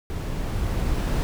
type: noise with level ramp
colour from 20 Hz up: brown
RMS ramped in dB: -29 to -22 dBFS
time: 0.1-1.23 s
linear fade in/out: 0 ms
effects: none